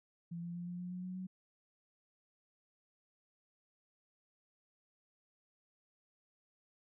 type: tone with pitch steps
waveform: sine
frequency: 170 / 172.17 / 174.38 / 176.61 / 178.86 / 181.15 / 183.47 / 185.82 Hz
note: F3 / F3 / F3 / F3 / F3 / F#3 / F#3 / F#3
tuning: -46 / -24 / -2 / +20 / +42 / -36 / -14 / +8 cents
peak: -40 dBFS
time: 0.31-1.27 s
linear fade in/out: 10 ms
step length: 120 ms
effects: none